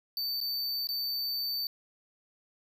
square tone with dropouts, 4566 Hz, D8, 50 cents flat, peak -31 dBFS, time 0.17-1.67 s, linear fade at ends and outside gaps 1 ms, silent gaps 0.404-0.412 / 0.871-0.889 s, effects none

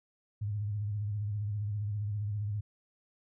sine tone with vibrato, 103.83 Hz, G#2, in tune, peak -31 dBFS, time 0.41-2.61 s, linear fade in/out 10 ms, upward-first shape sine, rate 15 Hz, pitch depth 65 cents each way, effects none

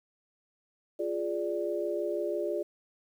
sine chord, D diminished, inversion first, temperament equal, 349.2 / 415.3 / 587.3 Hz, F4 / Ab4 / D5, 0 / 0 / 0 cents, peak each -33 / -34 / -33 dBFS, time 0.99-2.63 s, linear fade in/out 10 ms, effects 10-bit

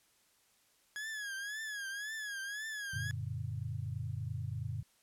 40% pulse tone with vibrato, 1669 Hz, G#6, 8 cents sharp, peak -38 dBFS, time 0.96-3.11 s, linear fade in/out 0 ms, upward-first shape triangle, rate 1.9 Hz, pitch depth 120 cents each way
sine chord, Gb augmented, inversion none, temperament just, 92.5 / 115.62 / 144.53 Hz, Gb2 / Bb2 / D3, 0 / -14 / -27 cents, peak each -41 / -39 / -42 dBFS, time 2.93-4.83 s, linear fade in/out 10 ms
effects white hiss -70 dBFS RMS until 5.02 s + low-pass 12000 Hz 12 dB/octave

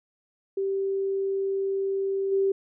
sine tone with level steps, 390 Hz, G4, 9 cents flat, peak -24 / -20 dBFS, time 0.57-2.52 s, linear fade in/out 5 ms, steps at 2.31 s, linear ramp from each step 20 ms, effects none

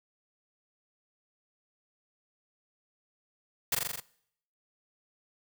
white noise with echo, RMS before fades -27 dBFS, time 3.72-3.75 s, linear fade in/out 5 ms, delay 42 ms, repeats 6, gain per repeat -2 dB, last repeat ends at 4.002 s, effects noise-tail reverb RT60 0.7 s tail -22 dB re dry

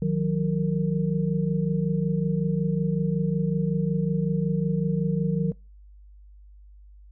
sine tone cluster, 156.7 / 182.1 / 460.7 Hz, D#3 / F#3 / A#4, +13 / -27 / -20 cents, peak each -25 / -24 / -31 dBFS, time 0.02-5.52 s, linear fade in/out 2 ms, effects noise-tail reverb RT60 0.3 s tail -25 dB re dry + added 50 Hz sine -46 dBFS peak until 7.11 s

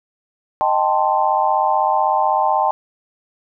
sine chord, A half-diminished seventh, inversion second, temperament equal, 622.3 / 784 / 880 / 1046.5 Hz, Eb5 / G5 / A5 / C6, 0 / 0 / 0 / 0 cents, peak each -22 / -18 / -18 / -21 dBFS, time 0.61-2.71 s, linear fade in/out 0 ms, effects none

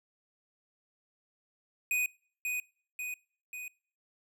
square tone with echo, 2489 Hz, D#7, in tune, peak -28 dBFS, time 1.91-2.06 s, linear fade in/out 2 ms, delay 540 ms, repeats 3, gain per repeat -4 dB, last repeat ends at 3.68 s, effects noise-tail reverb RT60 0.5 s tail -25 dB re dry

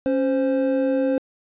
triangle tone pair together, 274.7 / 521.6 Hz, C#4 / C5, -16 / -5 cents, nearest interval major seventh, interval 1111 cents, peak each -19 dBFS, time 0.06-1.18 s, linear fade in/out 0 ms, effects resampled to 8000 Hz

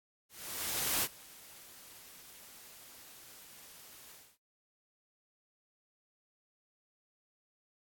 white noise with ADSR envelope, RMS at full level -31 dBFS, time 0.29-4.38 s, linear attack 740 ms, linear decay 45 ms, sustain -23 dB, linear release 250 ms, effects AAC 64 kbps

